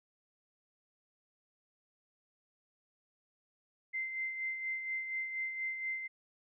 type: tone with tremolo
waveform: sine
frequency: 2079 Hz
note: C7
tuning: 12 cents flat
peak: -33 dBFS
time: 3.93-6.08 s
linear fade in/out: 20 ms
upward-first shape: sine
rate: 4.2 Hz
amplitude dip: 50%
effects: none